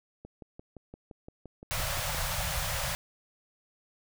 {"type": "click train", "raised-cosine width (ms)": 2, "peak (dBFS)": -31, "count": 12, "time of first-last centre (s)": [0.25, 2.147], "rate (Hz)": 5.8}
{"type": "band-stop noise", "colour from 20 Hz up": "pink", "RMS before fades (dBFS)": -32, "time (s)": [1.71, 2.95], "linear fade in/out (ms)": 0, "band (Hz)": [170, 520], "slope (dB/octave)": 96}
{"effects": []}